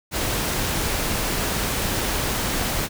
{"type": "noise", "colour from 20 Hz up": "pink", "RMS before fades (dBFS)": -24, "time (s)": [0.11, 2.89], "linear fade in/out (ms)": 50, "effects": []}